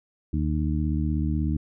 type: harmonic tone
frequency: 76.3 Hz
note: D#2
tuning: 33 cents flat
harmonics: 1 / 2 / 3 / 4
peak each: -25 / -28 / -30 / -31 dBFS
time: 0.33-1.57 s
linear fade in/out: 5 ms
effects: none